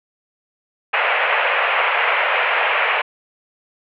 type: band-pass noise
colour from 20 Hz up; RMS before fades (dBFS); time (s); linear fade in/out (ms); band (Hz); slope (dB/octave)
white; -18; 0.93-3.02; 10; 480 to 2700; 48
effects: none